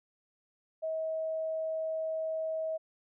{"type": "tone", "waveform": "sine", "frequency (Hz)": 639, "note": "D#5", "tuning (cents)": 46, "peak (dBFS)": -31, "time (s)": [0.82, 2.78], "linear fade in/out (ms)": 20, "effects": []}